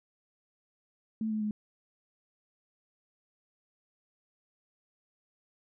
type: tone with pitch steps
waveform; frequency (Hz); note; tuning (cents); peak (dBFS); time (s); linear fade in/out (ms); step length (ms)
sine; 220 / 215.7 / 211.5; A3 / A3 / G#3; 0 / -34 / +32; -29; 1.21-1.51; 2; 100
effects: none